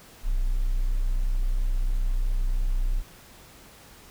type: tone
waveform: triangle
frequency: 31.49 Hz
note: B0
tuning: 35 cents sharp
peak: -18 dBFS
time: 0.23-3.03 s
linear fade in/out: 50 ms
effects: tanh soft clip ceiling -17 dBFS + pink hiss -50 dBFS RMS until 4.1 s